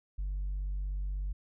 triangle tone with tanh clipping, 48.24 Hz, G1, 27 cents flat, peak -32 dBFS, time 0.18-1.33 s, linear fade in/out 10 ms, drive 6 dB, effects none

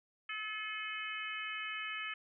harmonic tone with a mistuned harmonic, 431.4 Hz, A4, 34 cents flat, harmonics 3 / 4 / 5 / 6 / 7, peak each -45 / -44 / -44 / -44 / -46 dBFS, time 0.29-2.14 s, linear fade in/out 5 ms, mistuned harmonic 6, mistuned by -30 cents, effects none

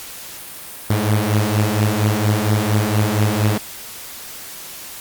sawtooth beating tone pair, 103.83 / 108.13 Hz, G#2 / A2, 0 / -30 cents, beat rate 4.3 Hz, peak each -14 / -14 dBFS, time 0.9-3.58 s, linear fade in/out 5 ms, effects white hiss -34 dBFS RMS until 5 s + Opus 48 kbps

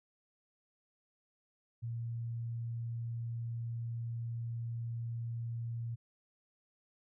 sine tone, 116.54 Hz, A#2, in tune, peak -36 dBFS, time 1.82-5.96 s, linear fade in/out 20 ms, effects none

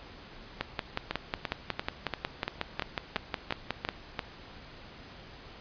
two click trains, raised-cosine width 0.3 ms, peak -14 / -13 dBFS, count 10 / 19, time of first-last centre 1.11-4.192 / 0.61-3.889 s, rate 2.92 / 5.49 Hz, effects pink hiss -49 dBFS RMS until 5.6 s + resampled to 11025 Hz

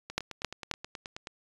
two click trains, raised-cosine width 0.2 ms, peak -22 / -10 dBFS, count 12 / 3, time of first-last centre 0.1-1.271 / 0.18-0.713 s, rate 9.39 / 3.75 Hz, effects resampled to 24000 Hz

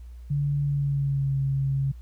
sine tone with pitch glide, 143.4 to 136.61 Hz, D3 to C#3, -41 to -25 cents, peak -22 dBFS, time 0.3-1.92 s, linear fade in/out 10 ms, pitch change -84 cents, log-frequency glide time 0.62-1.36 s, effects added 60 Hz sine -39 dBFS peak until 2.01 s + pink hiss -65 dBFS RMS until 2.01 s

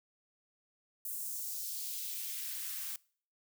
blue noise with high-pass filter sweep, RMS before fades -40 dBFS, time 1.05-2.96 s, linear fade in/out 2 ms, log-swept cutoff 9400 to 1100 Hz, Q 1.2, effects noise-tail reverb RT60 0.5 s tail -24 dB re dry

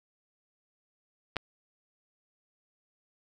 clicks, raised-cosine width 0.3 ms, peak -28 / -12 dBFS, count 2, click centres 1.36 / 1.367 s, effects none

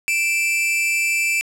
45% pulse tone pair together, 2349 / 2637 Hz, D7 / E7, 0 / 0 cents, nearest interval major second, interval 200 cents, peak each -19 / -22 dBFS, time 0.08-1.41 s, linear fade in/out 0 ms, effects low-pass 12000 Hz 12 dB/octave

